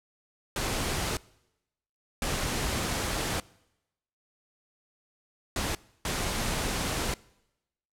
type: noise bursts at uneven times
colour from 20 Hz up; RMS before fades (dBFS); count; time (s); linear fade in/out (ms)
pink; -30; 4; 0.56-1.17 / 2.22-3.4 / 5.56-5.75 / 6.05-7.14; 2
effects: noise-tail reverb RT60 0.9 s tail -23 dB re dry + low-pass 11000 Hz 12 dB/octave